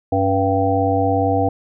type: harmonic tone with a mistuned harmonic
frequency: 97.3 Hz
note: G2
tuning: 12 cents flat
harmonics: 1 / 3 / 5 / 7 / 8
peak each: -21 / -21 / -21 / -21 / -21 dBFS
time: 0.12-1.49 s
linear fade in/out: 5 ms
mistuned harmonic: 3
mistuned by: -60 cents
effects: none